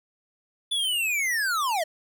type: linear sweep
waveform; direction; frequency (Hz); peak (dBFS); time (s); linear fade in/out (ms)
square; down; 3490 to 600; -24; 0.71-1.84; 10
effects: none